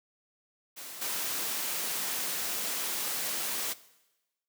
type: noise with level steps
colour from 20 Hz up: white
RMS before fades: -43 / -33 dBFS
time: 0.76-3.74 s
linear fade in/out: 20 ms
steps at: 1.01 s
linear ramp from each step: 10 ms
effects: noise-tail reverb RT60 1.0 s tail -18 dB re dry + high-pass 200 Hz 12 dB/octave